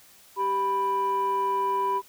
sine tone pair together, 392 / 987.8 Hz, G4 / B5, 0 / 0 cents, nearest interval octave + major third, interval 1600 cents, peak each -28 / -22 dBFS, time 0.36-2.02 s, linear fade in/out 50 ms, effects tanh soft clip ceiling -19 dBFS + white hiss -54 dBFS RMS until 2.08 s

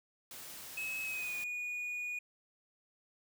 white noise, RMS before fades -48 dBFS, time 0.31-1.44 s, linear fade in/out 2 ms
triangle tone with pitch glide, 2573 to 2455 Hz, E7 to D#7, -43 to -24 cents, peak -35 dBFS, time 0.77-2.19 s, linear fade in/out 5 ms, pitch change -81 cents, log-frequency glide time 1.03-1.36 s
effects none

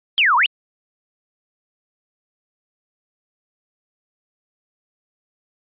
sine exponential two-way sweep, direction down then up, 3322 to 912 to 3110 Hz, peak -12 dBFS, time 0.18-0.46 s, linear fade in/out 0 ms, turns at 0.36 s, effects resampled to 8000 Hz

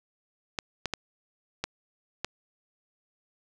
clicks, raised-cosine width 0.2 ms, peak -12 dBFS, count 5, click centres 0.588 / 0.857 / 0.937 / 1.64 / 2.246 s, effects none

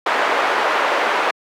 pink band-pass noise, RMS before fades -18 dBFS, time 0.06-1.31 s, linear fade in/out 5 ms, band 600 to 1800 Hz, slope 12 dB/octave, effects high-pass 300 Hz 12 dB/octave

